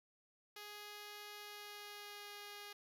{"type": "tone with pitch glide", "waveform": "5% pulse", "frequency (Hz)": [415.3, 411], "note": ["G#4", "G#4"], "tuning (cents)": [0, -18], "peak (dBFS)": -38, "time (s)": [0.56, 2.73], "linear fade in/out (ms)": 5, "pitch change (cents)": -18, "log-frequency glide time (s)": [1.34, 2.29], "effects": []}